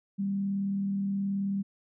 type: tone with frequency modulation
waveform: sine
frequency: 197.4 Hz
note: G3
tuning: 12 cents sharp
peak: -27 dBFS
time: 0.18-1.63 s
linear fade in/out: 20 ms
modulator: 38.8 Hz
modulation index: 0.2
effects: none